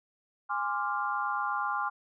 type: chord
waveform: sine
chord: D half-diminished seventh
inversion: second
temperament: equal with one note detuned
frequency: 823.4 / 1046.5 / 1174.7 / 1396.9 Hz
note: Ab5 / C6 / D6 / F6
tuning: -15 / 0 / 0 / 0 cents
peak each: -34 dBFS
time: 0.49-1.9 s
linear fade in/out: 20 ms
effects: none